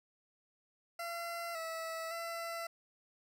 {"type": "tone with pitch steps", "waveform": "20% pulse", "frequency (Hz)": [681, 652, 672], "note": ["F5", "E5", "E5"], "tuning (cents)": [-44, -19, 33], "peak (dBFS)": -34, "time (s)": [0.99, 2.67], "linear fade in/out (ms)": 5, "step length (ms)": 560, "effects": []}